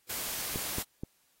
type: noise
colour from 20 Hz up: white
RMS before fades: -36 dBFS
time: 0.09-0.83 s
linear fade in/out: 10 ms
type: clicks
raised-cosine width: 3 ms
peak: -23 dBFS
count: 3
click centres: 0.559 / 0.784 / 1.035 s
effects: white hiss -70 dBFS RMS until 1.4 s + AAC 48 kbps